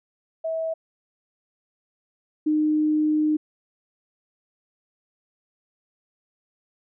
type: tone pair in turn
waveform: sine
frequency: 648 / 305.8 Hz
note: E5 / D#4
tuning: -30 / -30 cents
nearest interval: octave + minor second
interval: 1300 cents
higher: first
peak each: -24 / -18 dBFS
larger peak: second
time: 0.44-0.74 / 2.46-3.37 s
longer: second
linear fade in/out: 10 ms
effects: none